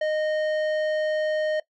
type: tone with tanh clipping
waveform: sine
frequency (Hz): 617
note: D#5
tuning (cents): -15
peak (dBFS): -24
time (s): 0.01-1.6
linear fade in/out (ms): 5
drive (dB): 12
effects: noise-tail reverb RT60 0.1 s tail -19 dB re dry